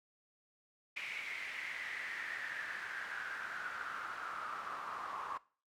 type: noise with band-pass filter sweep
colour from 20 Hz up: pink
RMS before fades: -43 dBFS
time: 0.96-5.38 s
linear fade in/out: 10 ms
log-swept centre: 2300 to 1100 Hz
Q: 6.6
effects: noise-tail reverb RT60 0.4 s tail -20 dB re dry